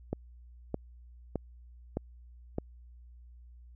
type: click train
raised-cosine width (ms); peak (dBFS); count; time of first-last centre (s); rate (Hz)
2; -18; 5; 0.13-2.584; 1.63
effects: added 60 Hz sine -50 dBFS peak until 3.75 s